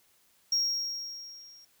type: tone with level ramp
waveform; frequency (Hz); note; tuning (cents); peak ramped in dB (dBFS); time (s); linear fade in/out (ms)
triangle; 5588; F8; 0; -21 to -51; 0.52-1.65; 5
effects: tanh soft clip ceiling -18 dBFS + white hiss -66 dBFS RMS until 1.8 s